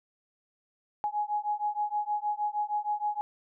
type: beating tone pair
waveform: sine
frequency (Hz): 833 / 839.4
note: G#5 / G#5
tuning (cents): +5 / +18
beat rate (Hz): 6.4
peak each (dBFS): -31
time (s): 1.04-3.21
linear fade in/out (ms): 0
effects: none